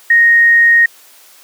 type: tone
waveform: sine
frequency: 1864.7 Hz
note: A#6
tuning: in tune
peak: -5 dBFS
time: 0.1-0.86 s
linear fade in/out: 5 ms
effects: white hiss -43 dBFS RMS until 1.43 s + high-pass 400 Hz 12 dB/octave